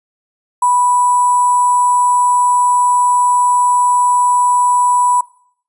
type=tone with sample-and-hold; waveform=sine; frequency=985 Hz; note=B5; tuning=5 cents flat; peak=-9 dBFS; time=0.62-5.21 s; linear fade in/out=5 ms; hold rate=8820 Hz; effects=noise-tail reverb RT60 0.6 s tail -20 dB re dry + resampled to 24000 Hz